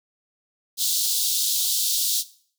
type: high-pass noise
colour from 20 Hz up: pink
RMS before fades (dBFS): -23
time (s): 0.77-2.24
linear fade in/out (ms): 50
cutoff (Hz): 3500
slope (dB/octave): 48
effects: noise-tail reverb RT60 0.5 s tail -17 dB re dry